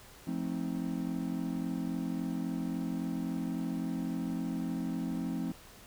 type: chord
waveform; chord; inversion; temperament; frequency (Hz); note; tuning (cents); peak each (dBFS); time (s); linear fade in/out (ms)
triangle; F dominant seventh; none; just; 174.61 / 218.3 / 261.9 / 314.3; F3 / A3 / C4 / Eb4; 0 / -13 / +2 / +18; -35 / -37 / -34 / -39; 0.27-5.52; 5
effects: pink hiss -54 dBFS RMS until 5.86 s